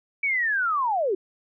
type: linear sweep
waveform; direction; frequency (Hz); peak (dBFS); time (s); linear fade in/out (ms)
sine; down; 2304 to 350; -21; 0.23-1.15; 5
effects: none